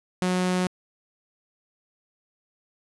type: tone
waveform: sawtooth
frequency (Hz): 182.4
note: F#3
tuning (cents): -24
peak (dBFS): -18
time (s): 0.22-0.67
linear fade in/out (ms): 0
effects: resampled to 24000 Hz